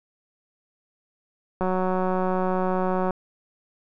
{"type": "click train", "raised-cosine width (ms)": 1, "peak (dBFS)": -12, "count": 278, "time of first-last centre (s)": [1.61, 3.107], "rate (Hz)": 185, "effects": []}